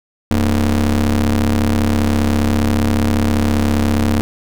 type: ring-modulated tone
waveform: 30% pulse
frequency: 70.3 Hz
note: C#2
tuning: 25 cents sharp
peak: -7 dBFS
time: 0.31-4.21 s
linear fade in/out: 0 ms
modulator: 158 Hz
effects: none